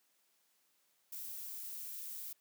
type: noise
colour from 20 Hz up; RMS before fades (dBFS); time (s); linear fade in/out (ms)
violet; -45; 1.12-2.33; 5
effects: white hiss -75 dBFS RMS until 2.4 s + high-pass 200 Hz 12 dB/octave